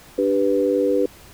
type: chord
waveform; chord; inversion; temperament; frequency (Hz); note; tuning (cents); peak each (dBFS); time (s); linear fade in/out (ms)
sine; G major; second; equal; 293.7 / 392 / 493.9; D4 / G4 / B4; 0 / 0 / 0; -22 / -21 / -19; 0.18-1.06; 5
effects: pink hiss -46 dBFS RMS until 1.33 s